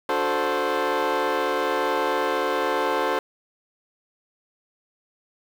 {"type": "chord", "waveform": "20% pulse", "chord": "D dominant seventh", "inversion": "none", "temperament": "equal with one note detuned", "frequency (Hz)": [293.7, 365.3, 440, 523.3], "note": ["D4", "F#4", "A4", "C5"], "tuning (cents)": [0, -22, 0, 0], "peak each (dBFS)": [-26, -23, -21, -20], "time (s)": [0.09, 3.19], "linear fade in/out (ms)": 2, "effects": ["low-pass 3000 Hz 12 dB/octave", "7-bit"]}